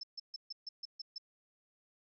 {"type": "tone bursts", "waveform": "sine", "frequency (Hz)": 5274, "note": "E8", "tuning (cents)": 0, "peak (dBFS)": -40, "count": 8, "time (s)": [0.01, 1.182], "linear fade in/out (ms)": 5, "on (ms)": 24, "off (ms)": 140, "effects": []}